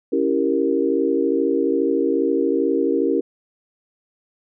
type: chord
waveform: sine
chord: C# diminished seventh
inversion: none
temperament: equal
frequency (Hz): 277.2 / 329.6 / 392 / 466.2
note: C#4 / E4 / G4 / Bb4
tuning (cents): 0 / 0 / 0 / 0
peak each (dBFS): -22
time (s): 0.12-3.21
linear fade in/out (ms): 10
effects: none